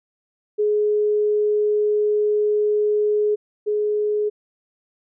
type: tone pair in turn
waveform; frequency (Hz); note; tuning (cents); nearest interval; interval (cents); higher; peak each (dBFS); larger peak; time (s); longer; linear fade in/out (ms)
sine; 420 / 420; G#4 / G#4; +19 / +19; unison; 0; neither; -16 / -18; first; 0.58-3.36 / 3.66-4.3; first; 20
effects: none